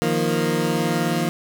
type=chord; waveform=20% pulse; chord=Eb suspended second; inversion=none; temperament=equal; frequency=155.56 / 174.61 / 233.1 Hz; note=Eb3 / F3 / Bb3; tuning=0 / 0 / 0 cents; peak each=-19 dBFS; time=0.02-1.29 s; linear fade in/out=0 ms; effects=none